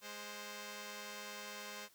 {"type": "tone pair together", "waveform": "5% pulse", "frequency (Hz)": [207.5, 523.8], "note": ["G#3", "C5"], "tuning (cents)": [-1, 2], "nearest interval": "octave + major third", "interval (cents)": 1603, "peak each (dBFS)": [-38, -36], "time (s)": [0.01, 1.89], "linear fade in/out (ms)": 50, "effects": ["white hiss -67 dBFS RMS until 1.94 s"]}